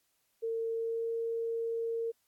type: tone with pitch glide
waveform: sine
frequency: 454.5 to 458.7 Hz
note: A#4 to A#4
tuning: -44 to -28 cents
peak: -31 dBFS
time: 0.42-2.12 s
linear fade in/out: 20 ms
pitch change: +16 cents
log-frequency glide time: 0.7-1.1 s
effects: white hiss -75 dBFS RMS until 2.27 s + AAC 64 kbps